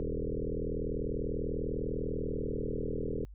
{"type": "tone with frequency modulation", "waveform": "sine", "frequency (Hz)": 210.7, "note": "G#3", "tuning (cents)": 25, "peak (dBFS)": -31, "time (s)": [0, 3.25], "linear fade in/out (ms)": 0, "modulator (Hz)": 40.2, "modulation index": 6.7, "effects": ["added 50 Hz sine -46 dBFS peak until 3.34 s"]}